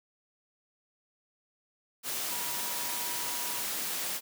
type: tone in noise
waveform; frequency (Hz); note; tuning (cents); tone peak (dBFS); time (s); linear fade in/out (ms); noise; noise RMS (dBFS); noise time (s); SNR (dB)
sine; 963; B5; -44; -43; 2.28-3.64; 50; white; -34; 2.03-4.21; -12
effects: high-pass 150 Hz 12 dB/octave